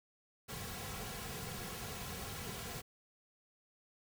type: noise with comb filter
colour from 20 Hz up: pink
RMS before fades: -44 dBFS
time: 0.48-2.82 s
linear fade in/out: 20 ms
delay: 3.3 ms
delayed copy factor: -0.65
effects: none